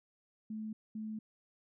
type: tone bursts at uneven times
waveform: sine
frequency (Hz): 217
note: A3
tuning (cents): -24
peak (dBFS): -38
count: 2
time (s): 0.5-0.73 / 0.95-1.19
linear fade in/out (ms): 5
effects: none